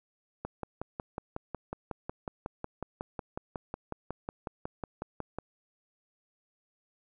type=click train; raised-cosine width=1 ms; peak=-21 dBFS; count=28; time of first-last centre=0.45-5.386 s; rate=5.47 Hz; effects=none